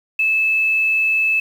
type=tone with quantisation; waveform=sine; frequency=2615 Hz; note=E7; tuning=15 cents flat; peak=-14 dBFS; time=0.19-1.4 s; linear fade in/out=5 ms; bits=7; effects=none